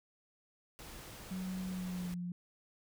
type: noise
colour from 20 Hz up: pink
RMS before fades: -50 dBFS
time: 0.79-2.14 s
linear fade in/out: 0 ms
type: tone with pitch glide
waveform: sine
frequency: 185.9 to 176.58 Hz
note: F#3 to F3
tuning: +8 to +19 cents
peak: -37 dBFS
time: 1.31-2.32 s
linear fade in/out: 2 ms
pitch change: -89 cents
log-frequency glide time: 1.66-2.16 s
effects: none